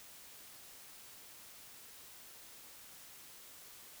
silence, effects white hiss -55 dBFS RMS until 4 s

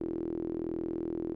sawtooth tone with band-pass filter, 41.27 Hz, E1, 3 cents sharp, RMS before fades -35 dBFS, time 0-1.35 s, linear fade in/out 10 ms, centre 340 Hz, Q 8.8, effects none

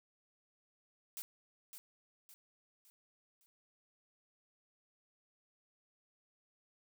blue noise with echo, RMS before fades -44 dBFS, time 1.17-1.22 s, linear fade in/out 0 ms, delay 560 ms, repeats 4, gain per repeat -7 dB, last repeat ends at 3.46 s, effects none

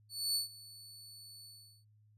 sawtooth tone with ADSR envelope, 4461 Hz, C#8, 10 cents sharp, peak -27 dBFS, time 0.09-1.85 s, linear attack 260 ms, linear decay 130 ms, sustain -21 dB, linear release 400 ms, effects added 106 Hz sine -63 dBFS peak until 2.17 s + resampled to 32000 Hz

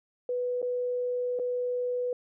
sine tone with dropouts, 493.9 Hz, B4, in tune, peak -27 dBFS, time 0.29-2.13 s, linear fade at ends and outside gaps 2 ms, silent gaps 0.618-0.627 / 1.39-1.396 s, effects none

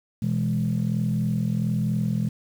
sine chord, E major, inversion second, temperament equal, 123.47 / 164.81 / 207.7 Hz, B2 / E3 / G#3, 0 / 0 / 0 cents, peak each -25 dBFS, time 0.22-2.29 s, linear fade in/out 5 ms, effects tanh soft clip ceiling -15 dBFS + 8-bit

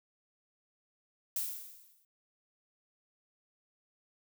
violet noise with exponential decay, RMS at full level -32 dBFS, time 1.36-2.05 s, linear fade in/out 2 ms, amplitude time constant 150 ms, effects none

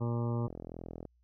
harmonic tone, 118.3 Hz, A#2, 26 cents sharp, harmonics 1 / 2 / 3 / 4 / 5 / 7 / 8 / 9 / 10, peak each -31 / -37 / -41 / -43 / -45 / -48 / -49 / -50 / -51 dBFS, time 0-0.48 s, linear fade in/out 20 ms
click train, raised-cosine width 2 ms, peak -29 dBFS, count 25, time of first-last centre 0.48-1.053 s, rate 41.9 Hz
effects added 60 Hz sine -66 dBFS peak until 1.23 s

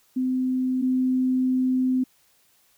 sine tone pair in turn, 256.8 / 256.8 Hz, C4 / C4, -32 / -32 cents, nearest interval unison, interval 0 cents, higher neither, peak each -21 / -19 dBFS, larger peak second, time 0.16-0.82 / 0.82-2.04 s, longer second, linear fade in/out 10 ms, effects white hiss -62 dBFS RMS until 2.77 s

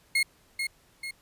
35% pulse tone with echo, 2155 Hz, C#7, 49 cents flat, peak -20 dBFS, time 0.15-0.23 s, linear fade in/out 5 ms, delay 440 ms, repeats 2, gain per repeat -6 dB, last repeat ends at 1.11 s, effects pink hiss -62 dBFS RMS until 1.21 s + resampled to 32000 Hz

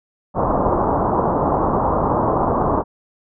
white low-pass noise, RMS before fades -18 dBFS, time 0.34-2.84 s, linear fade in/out 50 ms, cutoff 1100 Hz, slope 48 dB/octave, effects none

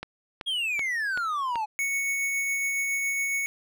click train, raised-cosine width 0.3 ms, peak -18 dBFS, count 5, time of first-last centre 0.03-1.557 s, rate 2.62 Hz
triangle exponential sweep, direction down, 3322 to 832 Hz, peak -24 dBFS, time 0.46-1.66 s, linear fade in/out 20 ms
square tone with tremolo, 2217 Hz, C#7, in tune, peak -25 dBFS, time 1.79-3.46 s, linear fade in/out 0 ms, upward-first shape triangle, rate 7.2 Hz, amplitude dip 25%
effects none

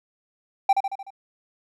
triangle tone with echo, 784 Hz, G5, in tune, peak -11 dBFS, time 0.69-0.73 s, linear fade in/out 5 ms, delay 75 ms, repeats 5, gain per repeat -5 dB, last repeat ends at 1.105 s, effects none

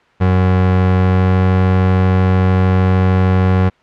30% pulse tone with pitch glide, 92.5 to 93.14 Hz, F#2 to F#2, 0 to +12 cents, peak -7 dBFS, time 0.2-3.7 s, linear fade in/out 20 ms, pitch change +12 cents, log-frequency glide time 0.86-1.48 s, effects white hiss -51 dBFS RMS until 3.82 s + low-pass 2000 Hz 12 dB/octave

